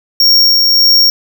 square tone with tremolo, 5540 Hz, F8, 15 cents flat, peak -5 dBFS, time 0.2-1.1 s, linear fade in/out 2 ms, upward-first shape sine, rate 1.7 Hz, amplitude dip 25%, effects none

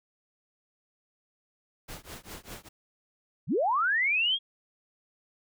pink noise with tremolo, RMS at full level -40 dBFS, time 1.88-2.69 s, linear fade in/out 10 ms, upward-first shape triangle, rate 5 Hz, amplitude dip 100%
sine linear sweep, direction up, 93.2 to 3322 Hz, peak -23 dBFS, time 3.47-4.39 s, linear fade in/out 50 ms
effects none

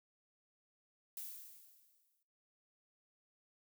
violet noise with exponential decay, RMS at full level -44 dBFS, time 1.17-2.23 s, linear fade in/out 1 ms, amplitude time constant 230 ms, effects noise-tail reverb RT60 0.5 s tail -19 dB re dry

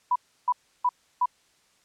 sine tone bursts, 987.8 Hz, B5, in tune, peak -19 dBFS, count 4, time 0.11-1.258 s, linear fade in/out 5 ms, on 47 ms, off 320 ms, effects white hiss -64 dBFS RMS until 1.84 s + low-pass 8000 Hz 12 dB/octave

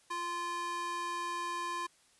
square tone with high-pass filter, 346.7 Hz, F4, 13 cents flat, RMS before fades -37 dBFS, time 0.1-1.87 s, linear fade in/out 10 ms, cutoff 830 Hz, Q 3.1, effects white hiss -66 dBFS RMS until 2.19 s + resampled to 24000 Hz

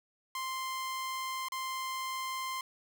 sawtooth tone with dropouts, 1046.5 Hz, C6, in tune, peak -31 dBFS, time 0.35-2.61 s, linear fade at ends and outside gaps 2 ms, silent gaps 1.485-1.52 s, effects none

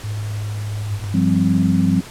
sine tone with pitch glide, 105.1 to 104.43 Hz, G#2 to G#2, +21 to +10 cents, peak -22 dBFS, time 0.04-1.04 s, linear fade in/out 0 ms, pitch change -11 cents, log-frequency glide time 0.26-0.47 s
sine tone, 99.8 Hz, G2, 32 cents sharp, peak -22 dBFS, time 0.91-2 s, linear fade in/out 20 ms
sine chord, F suspended second, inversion none, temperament equal, 174.61 / 196 / 261.6 Hz, F3 / G3 / C4, 0 / 0 / 0 cents, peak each -17 / -18 / -19 dBFS, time 1.14-2.01 s, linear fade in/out 5 ms
effects pink hiss -37 dBFS RMS until 2.1 s + low-pass 11000 Hz 12 dB/octave

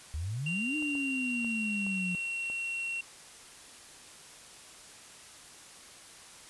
sine exponential two-way sweep, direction up then down, 71.6 to 306.6 to 176.8 Hz, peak -32 dBFS, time 0.14-2.15 s, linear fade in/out 0 ms, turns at 0.76 s
triangle tone with pitch glide, 2767 to 2732 Hz, F7 to F7, -17 to -39 cents, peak -31 dBFS, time 0.46-3.01 s, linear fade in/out 5 ms, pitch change -22 cents, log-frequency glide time 0.87-2.14 s
clicks, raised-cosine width 1 ms, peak -34 dBFS, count 5, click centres 0.824 / 0.953 / 1.446 / 1.866 / 2.5 s
effects white hiss -51 dBFS RMS until 6.49 s + resampled to 24000 Hz

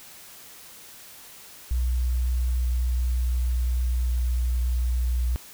sine tone with pitch glide, 61.74 to 61 Hz, B1 to B1, 0 to -21 cents, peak -21 dBFS, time 1.71-5.36 s, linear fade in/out 0 ms, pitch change -21 cents, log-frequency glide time 1.97-4.38 s, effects white hiss -46 dBFS RMS until 5.53 s

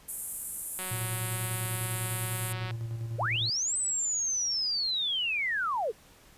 pink band-pass noise, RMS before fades -38 dBFS, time 0.08-2.53 s, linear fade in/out 10 ms, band 8300 to 13000 Hz, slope 48 dB/octave
click train, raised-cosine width 0.3 ms, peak -23 dBFS, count 356, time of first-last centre 0.79-2.709 s, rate 185 Hz
triangle tone with tremolo, 114.6 Hz, A#2, 29 cents flat, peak -29 dBFS, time 0.91-3.5 s, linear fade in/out 5 ms, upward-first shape square, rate 10 Hz, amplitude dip 40%
sine linear two-way sweep, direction up then down, 385 to 8190 to 385 Hz, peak -27 dBFS, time 3.18-5.92 s, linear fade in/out 20 ms, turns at 3.77 s
effects pink hiss -57 dBFS RMS until 6.37 s + resampled to 32000 Hz

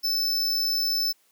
square tone, 5274 Hz, E8, in tune, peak -23 dBFS, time 0.03-1.13 s, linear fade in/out 20 ms, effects white hiss -64 dBFS RMS until 1.31 s + high-pass 200 Hz 12 dB/octave

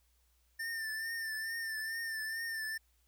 square tone with vibrato, 1792 Hz, A6, 31 cents sharp, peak -37 dBFS, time 0.59-2.78 s, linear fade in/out 10 ms, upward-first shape triangle, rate 2.3 Hz, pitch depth 51 cents each way, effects added 60 Hz sine -70 dBFS peak until 3.07 s + white hiss -75 dBFS RMS until 3.07 s

